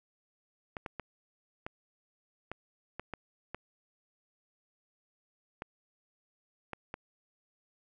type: clicks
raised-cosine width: 0.5 ms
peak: -23 dBFS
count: 11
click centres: 0.768 / 0.862 / 0.997 / 1.665 / 2.516 / 2.996 / 3.137 / 3.546 / 5.621 / 6.733 / 6.941 s
effects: none